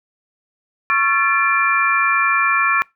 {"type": "tone cluster", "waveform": "sine", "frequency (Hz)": [1106, 1355, 1743, 2377], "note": ["C#6", "E6", "A6", "D7"], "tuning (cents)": [-4, 47, -17, 20], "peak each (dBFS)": -19, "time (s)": [0.9, 2.82], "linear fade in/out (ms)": 0, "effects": ["noise-tail reverb RT60 0.2 s tail -24 dB re dry"]}